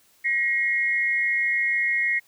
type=tone pair together; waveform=sine; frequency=1897.2 / 2151 Hz; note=A#6 / C7; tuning=+30 / +47 cents; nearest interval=major second; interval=217 cents; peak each=-23 dBFS; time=0.24-2.2 s; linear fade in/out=20 ms; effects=white hiss -60 dBFS RMS until 2.27 s